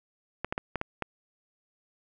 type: clicks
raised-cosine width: 0.5 ms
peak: -15 dBFS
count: 6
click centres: 0.446 / 0.525 / 0.579 / 0.757 / 0.814 / 1.023 s
effects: none